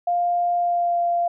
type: tone with pitch glide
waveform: sine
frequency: 701 to 692.5 Hz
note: F5 to F5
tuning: +6 to -15 cents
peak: -18 dBFS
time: 0.07-1.28 s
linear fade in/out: 5 ms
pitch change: -21 cents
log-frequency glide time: 0.56-1 s
effects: none